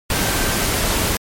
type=tone in noise; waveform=sine; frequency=1559 Hz; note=G6; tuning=10 cents flat; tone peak=-30 dBFS; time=0.13-0.65 s; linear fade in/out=2 ms; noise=pink; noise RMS=-19 dBFS; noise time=0.1-1.17 s; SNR=-14 dB; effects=MP3 64 kbps